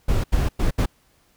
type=noise bursts at uneven times; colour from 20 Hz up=brown; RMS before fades=-19 dBFS; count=4; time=0.08-0.24 / 0.32-0.49 / 0.59-0.71 / 0.78-0.86 s; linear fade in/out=10 ms; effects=pink hiss -61 dBFS RMS until 1.36 s